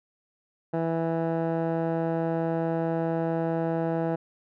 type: tone with low-pass filter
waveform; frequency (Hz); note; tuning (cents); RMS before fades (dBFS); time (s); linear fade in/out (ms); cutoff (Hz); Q
15% pulse; 164.6; E3; -2; -27; 0.73-4.16; 10; 940; 1.6
effects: none